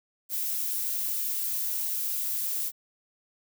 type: noise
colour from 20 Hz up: violet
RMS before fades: -30 dBFS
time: 0.29-2.72 s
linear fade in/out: 50 ms
effects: none